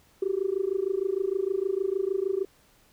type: tone with amplitude modulation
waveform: sine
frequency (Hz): 385.7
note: G4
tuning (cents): -28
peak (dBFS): -20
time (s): 0.22-2.45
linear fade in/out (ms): 5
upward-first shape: sine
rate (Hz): 26.5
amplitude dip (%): 95
effects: tanh soft clip ceiling -16 dBFS + pink hiss -61 dBFS RMS until 2.92 s